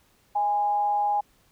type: tone with frequency modulation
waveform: sine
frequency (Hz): 823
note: G#5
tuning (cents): -16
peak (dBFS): -21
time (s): 0.35-1.21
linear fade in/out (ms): 10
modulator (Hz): 192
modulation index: 0.23
effects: pink hiss -63 dBFS RMS until 1.51 s